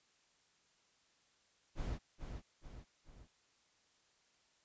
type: noise with echo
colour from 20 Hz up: brown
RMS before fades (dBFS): -40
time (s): 1.75-1.99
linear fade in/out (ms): 50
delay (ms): 430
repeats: 3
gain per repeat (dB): -6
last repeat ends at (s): 3.28
effects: white hiss -73 dBFS RMS until 4.64 s + resampled to 16000 Hz